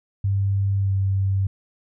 sine tone with pitch glide, 98.6 to 97.02 Hz, G2 to G2, +11 to -17 cents, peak -18 dBFS, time 0.24-1.47 s, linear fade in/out 5 ms, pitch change -28 cents, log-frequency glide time 0.79-0.92 s, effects none

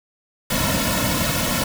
pink noise with comb filter, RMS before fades -21 dBFS, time 0.5-1.64 s, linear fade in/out 5 ms, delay 2.5 ms, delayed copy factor -1, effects none

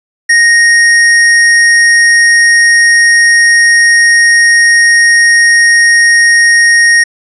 square tone, 1864.7 Hz, A#6, in tune, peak -4 dBFS, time 0.29-7.04 s, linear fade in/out 10 ms, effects resampled to 24000 Hz + 7-bit

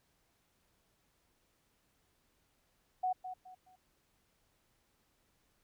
sine tone with echo, 740 Hz, F#5, in tune, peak -30 dBFS, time 3.03-3.13 s, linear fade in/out 10 ms, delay 210 ms, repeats 3, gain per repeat -10 dB, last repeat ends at 3.76 s, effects pink hiss -75 dBFS RMS until 5.63 s

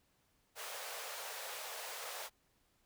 pink high-pass noise, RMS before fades -45 dBFS, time 0.55-2.3 s, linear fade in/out 50 ms, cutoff 470 Hz, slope 48 dB/octave, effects pink hiss -75 dBFS RMS until 2.85 s

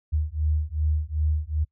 sine beating tone pair, 75.4 / 78 Hz, D2 / D#2, +46 / +5 cents, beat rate 2.6 Hz, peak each -25 dBFS, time 0.12-1.65 s, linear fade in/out 20 ms, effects noise-tail reverb RT60 0.1 s tail -25 dB re dry

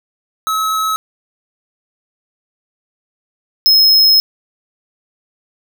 square tone pair in turn, 1289 / 5156 Hz, E6 / E8, -39 / -39 cents, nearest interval 2 octaves, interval 2400 cents, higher second, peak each -15 / -7 dBFS, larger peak second, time 0.47-0.96 / 3.66-4.2 s, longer second, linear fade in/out 0 ms, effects none

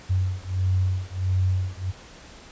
sine beating tone pair, 92.3 / 93.8 Hz, F#2 / F#2, -4 / +24 cents, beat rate 1.5 Hz, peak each -24 dBFS, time 0.09-1.92 s, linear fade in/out 20 ms, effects pink hiss -46 dBFS RMS until 2.51 s + resampled to 16000 Hz

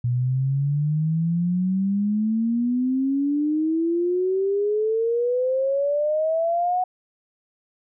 sine exponential sweep, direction up, 120 to 740 Hz, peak -19 dBFS, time 0.04-6.84 s, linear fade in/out 5 ms, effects none

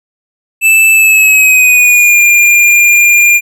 square tone with pitch glide, 2637 to 2404 Hz, E7 to D7, 0 to +40 cents, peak -4 dBFS, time 0.61-3.41 s, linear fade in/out 50 ms, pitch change -160 cents, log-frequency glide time 0.92-2.2 s, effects none

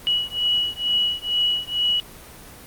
sine beating tone pair, 2926 / 2928.2 Hz, F#7 / F#7, -20 / -19 cents, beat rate 2.2 Hz, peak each -22 dBFS, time 0.07-2 s, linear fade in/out 0 ms, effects pink hiss -42 dBFS RMS until 2.66 s + Opus 24 kbps

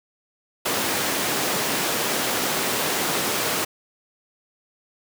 pink high-pass noise, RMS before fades -24 dBFS, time 0.65-3.65 s, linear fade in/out 10 ms, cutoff 250 Hz, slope 12 dB/octave, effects none

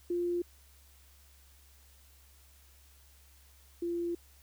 sine tone pair in turn, 349.5 / 343.7 Hz, F4 / F4, +1 / -28 cents, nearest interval unison, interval 29 cents, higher first, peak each -29 / -31 dBFS, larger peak first, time 0.1-0.42 / 3.82-4.15 s, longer second, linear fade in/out 5 ms, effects added 68 Hz sine -59 dBFS peak until 4.42 s + white hiss -63 dBFS RMS until 4.42 s

